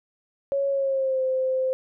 sine tone with pitch glide, 554.4 to 520.3 Hz, C#5 to C5, 0 to -10 cents, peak -21 dBFS, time 0.52-1.73 s, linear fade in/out 0 ms, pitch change -110 cents, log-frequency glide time 0.69-1.22 s, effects none

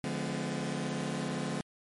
sawtooth chord, D diminished seventh, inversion none, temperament just, 146.83 / 176.2 / 211.4 / 253.7 Hz, D3 / F3 / Ab3 / Cb4, 0 / +16 / +31 / +47 cents, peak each -34 dBFS, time 0.04-1.61 s, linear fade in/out 0 ms, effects MP3 48 kbps

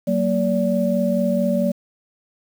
sine tone cluster, 188.1 / 232.6 / 576 Hz, F#3 / A#3 / D5, +29 / -4 / -34 cents, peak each -21 dBFS, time 0.07-1.72 s, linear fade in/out 10 ms, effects 7-bit

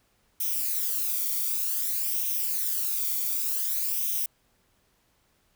violet noise with flanger, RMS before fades -28 dBFS, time 0.4-4.26 s, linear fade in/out 5 ms, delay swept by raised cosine 0.33 to 0.89 ms, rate 0.54 Hz, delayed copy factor +0.65, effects pink hiss -68 dBFS RMS until 5.55 s

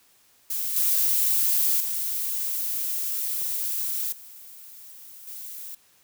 violet noise with level steps, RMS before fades -28 / -22 / -28 / -45 / -38 dBFS, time 0.5-5.75 s, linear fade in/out 5 ms, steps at 0.76 / 1.8 / 4.12 / 5.27 s, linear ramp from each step 5 ms, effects white hiss -60 dBFS RMS until 6.03 s

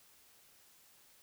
silence, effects white hiss -64 dBFS RMS until 1.22 s

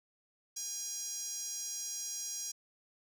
sawtooth tone with high-pass filter, 815 Hz, G#5, 33 cents flat, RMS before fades -40 dBFS, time 0.56-2.52 s, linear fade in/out 10 ms, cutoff 6000 Hz, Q 5.2, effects none

